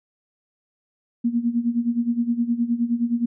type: tone with tremolo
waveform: sine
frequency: 236.3 Hz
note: A#3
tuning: 24 cents sharp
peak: -16 dBFS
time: 1.24-3.26 s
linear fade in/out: 10 ms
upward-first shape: sine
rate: 9.6 Hz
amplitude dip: 80%
effects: none